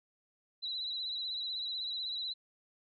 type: tone with vibrato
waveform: sine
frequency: 3951 Hz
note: B7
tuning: in tune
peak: -35 dBFS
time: 0.62-2.34 s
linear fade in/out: 20 ms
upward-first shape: triangle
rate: 16 Hz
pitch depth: 64 cents each way
effects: none